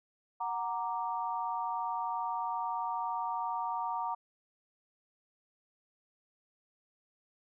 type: chord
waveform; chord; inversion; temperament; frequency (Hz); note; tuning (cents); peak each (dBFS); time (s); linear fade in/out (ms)
sine; Gb augmented; none; equal; 740 / 932.3 / 1174.7; Gb5 / Bb5 / D6; 0 / 0 / 0; -38 / -34 / -39; 0.4-4.15; 10
effects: none